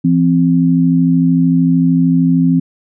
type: tone pair together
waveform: sine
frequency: 168.4 / 261.6 Hz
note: E3 / C4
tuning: +37 / 0 cents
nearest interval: minor sixth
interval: 763 cents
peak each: -11 dBFS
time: 0.04-2.6 s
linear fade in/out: 10 ms
effects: none